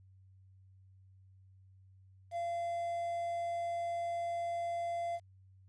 triangle tone with quantisation, 686 Hz, F5, 31 cents flat, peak -32 dBFS, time 2.31-5.2 s, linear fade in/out 50 ms, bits 10, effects added 95 Hz sine -58 dBFS peak until 5.68 s + resampled to 22050 Hz

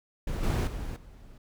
brown noise with level steps, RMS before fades -31 / -25 / -35 / -50 dBFS, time 0.27-1.38 s, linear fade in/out 5 ms, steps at 0.43 / 0.67 / 0.96 s, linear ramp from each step 5 ms, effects none

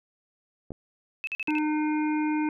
clicks, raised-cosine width 2 ms, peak -25 dBFS, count 2, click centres 0.706 / 0.719 s
sine tone bursts, 2600 Hz, E7, 24 cents flat, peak -28 dBFS, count 5, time 1.24-1.584 s, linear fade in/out 0 ms, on 32 ms, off 46 ms
harmonic tone, 304.6 Hz, D#4, 37 cents flat, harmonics 1 / 3 / 5 / 7 / 8, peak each -24 / -33 / -41 / -41 / -40 dBFS, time 1.48-2.49 s, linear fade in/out 2 ms
effects none

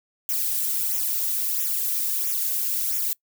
violet noise with flanger, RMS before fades -25 dBFS, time 0.29-3.13 s, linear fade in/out 0 ms, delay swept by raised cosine 0.22 to 2.42 ms, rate 1.5 Hz, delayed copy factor -0.85, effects noise-tail reverb RT60 0.1 s tail -24 dB re dry

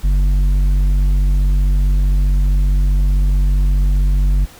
sine tone with tanh clipping, 47.65 Hz, G1, 48 cents flat, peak -12 dBFS, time 0.03-4.46 s, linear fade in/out 20 ms, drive 8 dB, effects pink hiss -41 dBFS RMS until 4.59 s

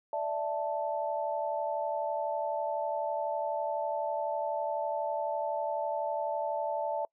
sine chord, D suspended second, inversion none, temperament equal, 587.3 / 659.3 / 880 Hz, D5 / E5 / A5, 0 / 0 / 0 cents, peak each -34 dBFS, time 0.13-7.05 s, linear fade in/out 2 ms, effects noise-tail reverb RT60 0.1 s tail -26 dB re dry

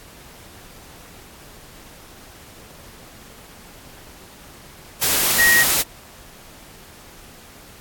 sine tone in noise, 1888 Hz, A#6, 22 cents sharp, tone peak -12 dBFS, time 5.38-5.64 s, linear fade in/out 20 ms, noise white, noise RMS -18 dBFS, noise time 5.01-5.83 s, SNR +3 dB, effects pink hiss -44 dBFS RMS until 7.8 s + AAC 64 kbps

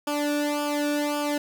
sawtooth tone with flanger, 293.2 Hz, D4, 3 cents flat, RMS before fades -26 dBFS, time 0.07-1.38 s, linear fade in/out 5 ms, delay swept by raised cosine 0.5 to 1 ms, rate 1.8 Hz, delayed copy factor -0.9, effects 9-bit

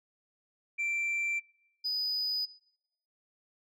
sine tone pair in turn, 2349 / 4977 Hz, D7 / D#8, 0 / 0 cents, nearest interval octave + minor second, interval 1300 cents, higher second, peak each -27 dBFS, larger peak neither, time 0.78-1.4 / 1.84-2.46 s, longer neither, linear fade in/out 20 ms, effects noise-tail reverb RT60 0.8 s tail -22 dB re dry + tanh soft clip ceiling -28 dBFS

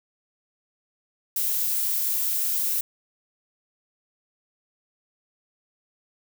violet noise, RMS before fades -25 dBFS, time 1.36-2.81 s, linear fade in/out 2 ms, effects none

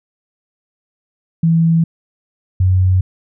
sine tone pair in turn, 164.81 / 92.72 Hz, E3 / F#2, 0 / +4 cents, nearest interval minor seventh, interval 996 cents, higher first, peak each -9 dBFS, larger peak neither, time 1.43-1.84 / 2.6-3.01 s, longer neither, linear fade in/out 5 ms, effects none

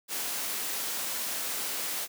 white high-pass noise, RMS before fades -33 dBFS, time 0.08-2.08 s, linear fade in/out 50 ms, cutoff 220 Hz, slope 12 dB/octave, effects none

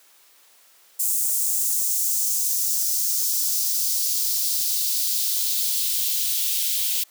blue noise with high-pass filter sweep, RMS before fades -23 dBFS, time 0.99-7.04 s, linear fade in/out 10 ms, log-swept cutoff 7800 to 3100 Hz, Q 1.9, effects white hiss -55 dBFS RMS until 7.1 s + high-pass 400 Hz 12 dB/octave

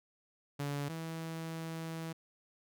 sawtooth tone pair in turn, 143.1 / 162.96 Hz, D3 / E3, -45 / -20 cents, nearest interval major second, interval 225 cents, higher second, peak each -31 / -35 dBFS, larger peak first, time 0.59-0.89 / 0.89-2.13 s, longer second, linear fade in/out 10 ms, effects none

